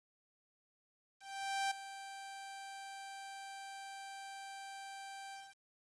sawtooth tone with ADSR envelope, 784 Hz, G5, in tune, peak -29 dBFS, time 1.19-5.57 s, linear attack 520 ms, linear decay 8 ms, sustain -14 dB, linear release 230 ms, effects resampled to 22050 Hz + 10-bit

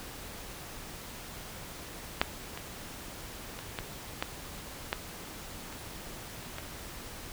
clicks, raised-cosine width 0.3 ms, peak -7 / -22 / -24 / -17 / -13 / -12 / -29 / -22 dBFS, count 8, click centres 2.215 / 2.575 / 3.59 / 3.788 / 4.225 / 4.929 / 5.726 / 6.584 s, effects pink hiss -44 dBFS RMS until 7.32 s

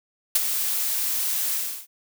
blue noise with ADSR envelope, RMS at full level -17 dBFS, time 0.35-1.87 s, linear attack 6 ms, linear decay 29 ms, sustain -8 dB, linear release 340 ms, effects none

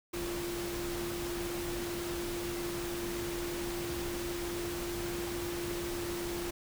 sine tone in noise, 346.8 Hz, F4, 12 cents flat, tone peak -36 dBFS, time 0.13-6.51 s, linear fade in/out 10 ms, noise pink, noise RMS -40 dBFS, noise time 0.13-6.51 s, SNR +1 dB, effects none

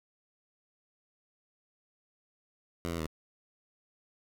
10% pulse tone with pitch steps, 84.9 / 83.6 / 78.9 Hz, F2 / E2 / D#2, -48 / +25 / +25 cents, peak -25 dBFS, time 2.85-3.066 s, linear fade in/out 0 ms, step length 72 ms, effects none

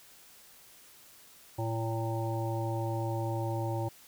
harmonic tone with a mistuned harmonic, 112.9 Hz, A2, 45 cents sharp, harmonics 1 / 3 / 5 / 7 / 8, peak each -32 / -37 / -39 / -40 / -41 dBFS, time 1.58-3.89 s, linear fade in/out 10 ms, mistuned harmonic 8, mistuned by +24 cents, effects white hiss -56 dBFS RMS until 4.07 s

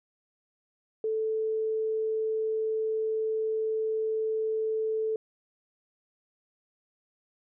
sine tone, 439 Hz, A4, 4 cents flat, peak -26 dBFS, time 1.04-5.16 s, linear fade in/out 2 ms, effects none

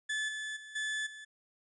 35% pulse tone with level steps, 1732 Hz, A6, 28 cents flat, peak -30 / -35 / -45 / -31 / -44 dBFS, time 0.09-1.25 s, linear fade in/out 10 ms, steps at 0.28 / 0.56 / 0.75 / 1.06 s, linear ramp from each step 10 ms, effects resampled to 24000 Hz

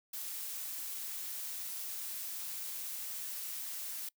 blue noise with amplitude modulation, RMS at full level -40 dBFS, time 0.13-4.09 s, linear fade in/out 5 ms, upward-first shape sine, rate 190 Hz, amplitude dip 25%, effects noise-tail reverb RT60 0.1 s tail -24 dB re dry

